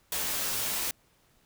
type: noise with comb filter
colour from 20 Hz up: white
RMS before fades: -31 dBFS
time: 0.12-0.91 s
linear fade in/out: 2 ms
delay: 13 ms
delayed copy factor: -0.5
effects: pink hiss -66 dBFS RMS until 1.45 s